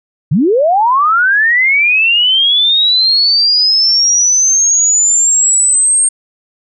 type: linear sweep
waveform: sine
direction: up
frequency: 121.4 to 8610 Hz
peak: -7 dBFS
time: 0.31-6.09 s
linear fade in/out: 10 ms
effects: none